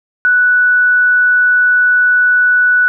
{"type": "tone", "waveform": "sine", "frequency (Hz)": 1480, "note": "F#6", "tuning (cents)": 0, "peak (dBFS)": -7, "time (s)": [0.25, 2.88], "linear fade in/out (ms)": 0, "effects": []}